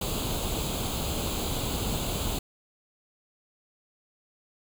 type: noise with comb filter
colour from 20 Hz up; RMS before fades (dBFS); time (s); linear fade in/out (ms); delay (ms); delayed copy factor
pink; -30; 0.01-2.39; 5; 0.27; +0.75
effects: none